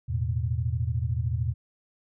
sine chord, E suspended fourth, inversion none, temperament equal, 82.41 / 110 / 123.47 Hz, E2 / A2 / B2, 0 / 0 / 0 cents, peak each -29 dBFS, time 0.08-1.54 s, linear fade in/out 20 ms, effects none

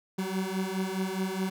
30% pulse beating tone pair, 186.8 / 191.6 Hz, F#3 / G3, +17 / -39 cents, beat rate 4.8 Hz, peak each -30 / -29 dBFS, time 0.18-1.5 s, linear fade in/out 10 ms, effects none

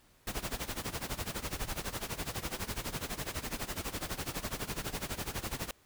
pink noise with tremolo, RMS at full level -35 dBFS, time 0.27-5.71 s, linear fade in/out 2 ms, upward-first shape sine, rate 12 Hz, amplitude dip 85%, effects pink hiss -65 dBFS RMS until 5.85 s

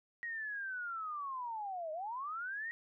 sine linear two-way sweep, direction down then up, 1897 to 608 to 1897 Hz, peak -38 dBFS, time 0.23-2.71 s, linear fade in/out 0 ms, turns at 1.92 s, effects none

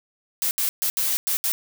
blue noise bursts at uneven times, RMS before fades -23 dBFS, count 6, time 0.42-0.51 / 0.58-0.69 / 0.82-0.9 / 0.97-1.17 / 1.27-1.37 / 1.44-1.52 s, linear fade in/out 0 ms, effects none

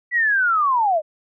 sine linear sweep, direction down, 1975 to 587.3 Hz, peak -15 dBFS, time 0.11-1.02 s, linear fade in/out 50 ms, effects none

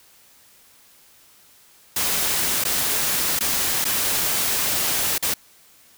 white noise with dropouts, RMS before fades -22 dBFS, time 1.96-5.34 s, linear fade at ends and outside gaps 5 ms, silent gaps 2.64-2.65 / 3.391-3.406 / 3.844-3.851 / 5.181-5.225 s, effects white hiss -53 dBFS RMS until 5.97 s

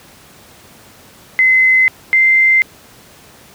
sine tone pair in turn, 2048 / 2083 Hz, C7 / C7, -38 / -8 cents, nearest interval unison, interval 30 cents, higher second, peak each -7 dBFS, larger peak neither, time 1.39-1.88 / 2.13-2.62 s, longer neither, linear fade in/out 0 ms, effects pink hiss -42 dBFS RMS until 3.54 s + high-pass 80 Hz 12 dB/octave

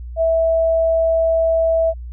sine tone, 655 Hz, E5, 11 cents flat, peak -13 dBFS, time 0.16-1.94 s, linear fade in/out 50 ms, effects added 60 Hz sine -28 dBFS peak until 2.12 s

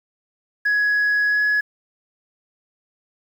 sine tone with pitch glide, 1675 to 1687.6 Hz, G#6 to G#6, +14 to +27 cents, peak -14 dBFS, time 0.65-1.61 s, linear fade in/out 10 ms, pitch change +13 cents, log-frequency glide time 1.28-1.42 s, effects tanh soft clip ceiling -14 dBFS + 8-bit

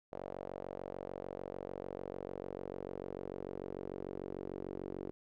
sawtooth tone with band-pass filter sweep, 46.74 Hz, F#1, 18 cents sharp, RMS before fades -44 dBFS, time 0.12-5.11 s, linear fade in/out 0 ms, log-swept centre 580 to 380 Hz, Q 2.7, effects none

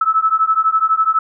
sine beating tone pair, 1300 / 1312 Hz, E6 / E6, -24 / -9 cents, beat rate 12 Hz, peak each -15 dBFS, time 0.01-1.19 s, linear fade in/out 5 ms, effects none

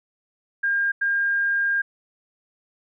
sine tone bursts at uneven times, 1609 Hz, G6, 45 cents sharp, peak -19 dBFS, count 2, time 0.63-0.92 / 1.01-1.82 s, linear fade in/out 10 ms, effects none

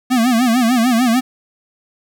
square tone with vibrato, 240.5 Hz, B3, 46 cents flat, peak -12 dBFS, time 0.1-1.21 s, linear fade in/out 20 ms, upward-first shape sine, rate 6.7 Hz, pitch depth 130 cents each way, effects 8-bit

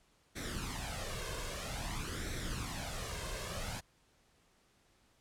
pink noise with flanger, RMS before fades -40 dBFS, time 0.35-3.81 s, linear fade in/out 20 ms, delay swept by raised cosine 0.51 to 1.91 ms, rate 0.51 Hz, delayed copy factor +0.65, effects pink hiss -70 dBFS RMS until 5.2 s + low-pass 10000 Hz 12 dB/octave

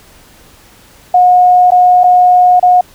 sine tone with dropouts, 723 Hz, F#5, 40 cents flat, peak -3 dBFS, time 1.14-2.81 s, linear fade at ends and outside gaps 5 ms, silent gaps 1.706-1.718 / 2.035-2.04 / 2.597-2.627 s, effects pink hiss -42 dBFS RMS until 2.94 s

